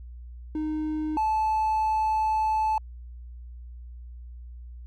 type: tone pair in turn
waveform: triangle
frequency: 308.6 / 870.1 Hz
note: D#4 / A5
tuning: -14 / -20 cents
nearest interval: octave + tritone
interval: 1794 cents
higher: second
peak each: -24 / -19 dBFS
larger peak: second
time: 0.55-1.17 / 1.17-2.78 s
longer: second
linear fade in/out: 2 ms
effects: tanh soft clip ceiling -17 dBFS + added 60 Hz sine -39 dBFS peak until 4.86 s